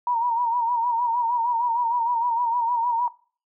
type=tone with vibrato; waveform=sine; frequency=945 Hz; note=A#5; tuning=23 cents sharp; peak=-20 dBFS; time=0.07-3.08 s; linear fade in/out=2 ms; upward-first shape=sine; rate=6.5 Hz; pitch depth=69 cents each way; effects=noise-tail reverb RT60 0.4 s tail -20 dB re dry